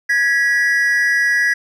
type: tone pair together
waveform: triangle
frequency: 1661.2 / 1941.3 Hz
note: G#6 / B6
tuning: 0 / -30 cents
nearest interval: minor third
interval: 270 cents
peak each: -14 dBFS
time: 0.09-1.54 s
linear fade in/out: 10 ms
effects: none